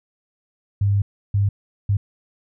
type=tone bursts at uneven times; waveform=sine; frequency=100.4 Hz; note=G2; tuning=42 cents sharp; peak=-15 dBFS; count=3; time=0.81-1.02 / 1.34-1.49 / 1.89-1.97 s; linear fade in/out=5 ms; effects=none